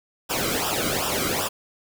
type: noise with flanger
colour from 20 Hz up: pink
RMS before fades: -25 dBFS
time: 0.29-1.49 s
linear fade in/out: 20 ms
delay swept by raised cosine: 0.46 to 1.16 ms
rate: 2.6 Hz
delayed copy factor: -0.85
effects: none